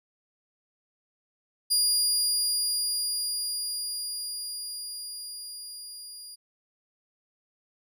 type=tone with level ramp; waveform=25% pulse; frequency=4838 Hz; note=D#8; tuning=49 cents flat; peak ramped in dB=-16 to -37 dBFS; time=1.7-6.36 s; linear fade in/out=20 ms; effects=none